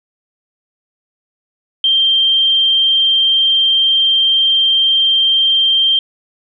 sine tone, 3161 Hz, G7, 14 cents sharp, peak -9 dBFS, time 1.84-5.99 s, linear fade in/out 2 ms, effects none

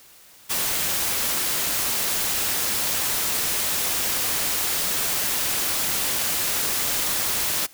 white noise, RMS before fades -24 dBFS, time 0.49-7.67 s, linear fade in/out 20 ms, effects white hiss -50 dBFS RMS until 7.73 s

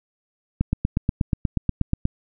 click train, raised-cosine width 5 ms, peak -7 dBFS, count 13, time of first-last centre 0.61-2.054 s, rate 8.31 Hz, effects none

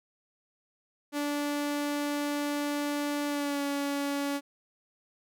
sawtooth tone with pitch glide, 290.7 to 282.9 Hz, D4 to C#4, -18 to +35 cents, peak -25 dBFS, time 1.12-4.41 s, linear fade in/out 50 ms, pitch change -47 cents, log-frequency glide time 3.27-3.62 s, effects none

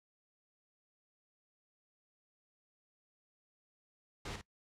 pink noise with echo, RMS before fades -42 dBFS, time 4.25-4.36 s, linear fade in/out 5 ms, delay 54 ms, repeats 1, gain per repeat -7 dB, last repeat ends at 4.414 s, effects noise-tail reverb RT60 0.1 s tail -21 dB re dry + low-pass 6000 Hz 12 dB/octave

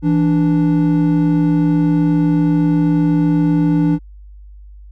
triangle tone pair together, 165.66 / 293.7 Hz, E3 / D4, +9 / 0 cents, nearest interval minor seventh, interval 991 cents, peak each -12 dBFS, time 0.02-3.99 s, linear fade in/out 50 ms, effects added 50 Hz sine -35 dBFS peak until 4.91 s

